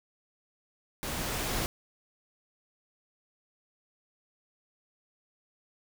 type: noise with level ramp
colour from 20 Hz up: pink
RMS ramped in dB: -35 to -31 dBFS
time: 1.03-1.66 s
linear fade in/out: 0 ms
effects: none